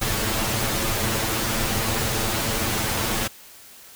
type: noise with comb filter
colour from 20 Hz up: pink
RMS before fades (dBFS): -24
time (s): 0.01-3.28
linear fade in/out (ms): 10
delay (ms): 9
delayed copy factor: +0.9
effects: white hiss -46 dBFS RMS until 3.95 s